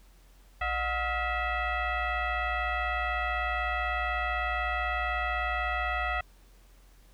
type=tone with frequency modulation; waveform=sine; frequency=611 Hz; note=D#5; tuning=32 cents flat; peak=-27 dBFS; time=0.61-6.21 s; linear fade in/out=5 ms; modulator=669 Hz; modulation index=2.8; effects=added 44 Hz sine -54 dBFS peak until 7.13 s + pink hiss -63 dBFS RMS until 7.13 s